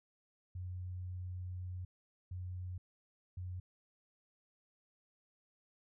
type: tone bursts at uneven times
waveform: sine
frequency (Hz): 90.8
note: F#2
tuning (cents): -32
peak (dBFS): -40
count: 3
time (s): 0.55-1.85 / 2.31-2.78 / 3.37-3.6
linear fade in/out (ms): 5
effects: none